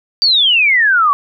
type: exponential sweep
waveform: sine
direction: down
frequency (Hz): 4699 to 1108.7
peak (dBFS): -8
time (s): 0.22-1.13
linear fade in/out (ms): 0
effects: none